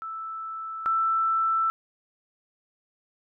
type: tone pair in turn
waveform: sine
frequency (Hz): 1318.5 / 1327.7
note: E6 / E6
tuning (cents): 0 / +12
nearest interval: unison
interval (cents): 12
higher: second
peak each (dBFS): -32 / -21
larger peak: second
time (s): 0.02-0.86 / 0.86-1.7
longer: neither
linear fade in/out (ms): 0
effects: none